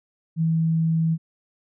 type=tone; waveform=sine; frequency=162.5 Hz; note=E3; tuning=24 cents flat; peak=-18 dBFS; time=0.36-1.18 s; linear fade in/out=50 ms; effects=none